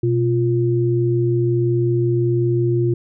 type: tone pair together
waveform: sine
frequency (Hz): 123.47 / 349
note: B2 / F4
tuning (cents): 0 / -1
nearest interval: octave + tritone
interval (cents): 1799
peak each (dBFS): -17 / -18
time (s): 0.03-2.94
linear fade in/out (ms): 5
effects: none